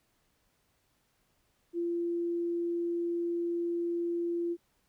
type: tone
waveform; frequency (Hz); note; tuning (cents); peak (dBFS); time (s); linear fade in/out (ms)
sine; 342.8; F4; -32; -29; 1.73-4.57; 50
effects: pink hiss -73 dBFS RMS until 4.88 s